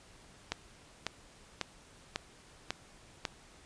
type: click train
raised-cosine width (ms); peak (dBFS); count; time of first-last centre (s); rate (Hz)
0.2; -15; 6; 0.52-3.252; 1.83
effects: pink hiss -58 dBFS RMS until 3.65 s + resampled to 22050 Hz